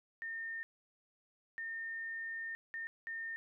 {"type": "tone bursts at uneven times", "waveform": "sine", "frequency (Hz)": 1820, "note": "A#6", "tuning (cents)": -42, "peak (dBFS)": -39, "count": 4, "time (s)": [[0.22, 0.63], [1.58, 2.55], [2.74, 2.87], [3.07, 3.36]], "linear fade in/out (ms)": 0, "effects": []}